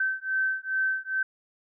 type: beating tone pair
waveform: sine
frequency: 1542 / 1544.4 Hz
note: G6 / G6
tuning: -29 / -26 cents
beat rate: 2.4 Hz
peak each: -28 dBFS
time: 0-1.23 s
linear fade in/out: 5 ms
effects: none